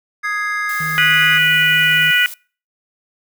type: chord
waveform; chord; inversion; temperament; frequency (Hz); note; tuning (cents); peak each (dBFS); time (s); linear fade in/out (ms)
triangle; Ab major; second; equal; 1244.5 / 1661.2 / 2093; Eb6 / Ab6 / C7; 0 / 0 / 0; -22 / -19 / -22; 0.23-1.39; 20
type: noise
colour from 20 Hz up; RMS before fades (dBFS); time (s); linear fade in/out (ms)
blue; -32; 0.69-2.34; 2
type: tone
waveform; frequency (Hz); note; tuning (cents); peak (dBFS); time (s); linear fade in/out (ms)
triangle; 155.6; D#3; 0; -24; 0.8-2.11; 5
type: harmonic tone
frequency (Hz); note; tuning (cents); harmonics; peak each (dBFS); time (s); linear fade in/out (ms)
490; B4; -14; 3 / 4 / 5 / 6; -15 / -16 / -17 / -18; 0.98-2.26; 0
effects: noise-tail reverb RT60 0.4 s tail -26 dB re dry